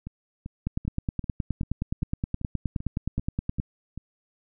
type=two click trains; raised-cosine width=5 ms; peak=-23 / -14 dBFS; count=11 / 29; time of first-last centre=0.07-3.976 / 0.67-3.599 s; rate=2.56 / 9.56 Hz; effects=none